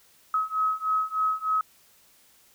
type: beating tone pair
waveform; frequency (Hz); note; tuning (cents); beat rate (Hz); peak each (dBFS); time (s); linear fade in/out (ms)
sine; 1276 / 1279.3; D#6 / D#6; +43 / +48; 3.3; -27 / -26; 0.34-1.61; 2
effects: white hiss -59 dBFS RMS until 2.54 s